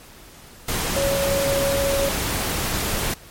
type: tone in noise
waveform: sine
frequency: 554.4 Hz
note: C#5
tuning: in tune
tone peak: -20 dBFS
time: 0.96-2.09 s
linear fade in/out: 5 ms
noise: pink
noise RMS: -24 dBFS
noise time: 0.68-3.14 s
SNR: +1 dB
effects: pink hiss -45 dBFS RMS until 3.3 s + MP3 64 kbps